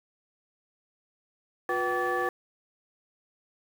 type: tone cluster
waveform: sine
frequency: 357.8 / 490.3 / 767 / 1150 / 1741 Hz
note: F4 / B4 / G5 / D6 / A6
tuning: +42 / -13 / -38 / -37 / -19 cents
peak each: -31 dBFS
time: 1.69-2.29 s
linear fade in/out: 2 ms
effects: tanh soft clip ceiling -19 dBFS + 8-bit